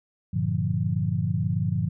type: chord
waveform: sine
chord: G minor seventh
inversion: none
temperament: equal with one note detuned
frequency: 98 / 116.54 / 148.11 / 174.61 Hz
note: G2 / Bb2 / D3 / F3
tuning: 0 / 0 / +15 / 0 cents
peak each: -28 dBFS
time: 0.33-1.89 s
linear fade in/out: 10 ms
effects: none